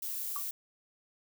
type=noise; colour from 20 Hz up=violet; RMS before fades=-37 dBFS; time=0.02-0.51 s; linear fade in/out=5 ms
type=tone with exponential decay; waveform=sine; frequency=1153 Hz; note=D6; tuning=32 cents flat; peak=-33 dBFS; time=0.36-0.45 s; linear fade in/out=1 ms; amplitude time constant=18 ms
effects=none